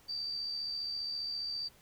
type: tone with amplitude modulation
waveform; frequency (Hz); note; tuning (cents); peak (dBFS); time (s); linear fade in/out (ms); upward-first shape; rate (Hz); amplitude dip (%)
sine; 4649; D8; -18; -33; 0.08-1.69; 20; sine; 74.9; 40
effects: pink hiss -62 dBFS RMS until 1.81 s

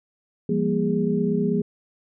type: tone cluster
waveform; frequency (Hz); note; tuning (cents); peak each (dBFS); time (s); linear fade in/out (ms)
sine; 171.1 / 200.2 / 236.2 / 410.5; F3 / G3 / A#3 / G#4; -35 / +37 / +23 / -20; -25; 0.49-1.62; 5
effects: none

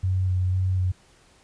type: tone with vibrato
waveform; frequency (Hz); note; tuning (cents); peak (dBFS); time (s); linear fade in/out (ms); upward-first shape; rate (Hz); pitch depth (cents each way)
sine; 92.5; F#2; 0; -20; 0.03-0.92; 10; square; 2; 14
effects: pink hiss -57 dBFS RMS until 1.43 s + resampled to 22050 Hz

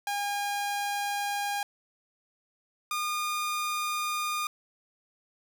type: tone pair in turn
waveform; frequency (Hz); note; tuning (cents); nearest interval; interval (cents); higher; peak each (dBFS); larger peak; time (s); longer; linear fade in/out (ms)
sawtooth; 812 / 1216.6; G#5 / D#6; -39 / -39; perfect fifth; 700; second; -25 / -25; neither; 0.07-1.63 / 2.91-4.47; neither; 2
effects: none

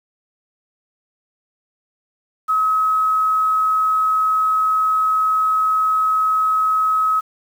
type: tone with quantisation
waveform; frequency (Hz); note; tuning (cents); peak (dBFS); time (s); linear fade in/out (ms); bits
sine; 1279; D#6; +47; -14; 2.48-7.21; 20; 7
effects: none

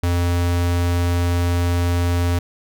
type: tone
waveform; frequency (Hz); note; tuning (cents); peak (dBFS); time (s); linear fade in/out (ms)
square; 87.2; F2; -2; -17; 0.03-2.39; 5
effects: none

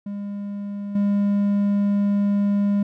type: tone with level steps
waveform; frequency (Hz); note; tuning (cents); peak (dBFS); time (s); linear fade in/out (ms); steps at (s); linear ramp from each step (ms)
triangle; 202.4; G#3; -44; -25 / -15; 0.06-2.83; 5; 0.95; 5
effects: none

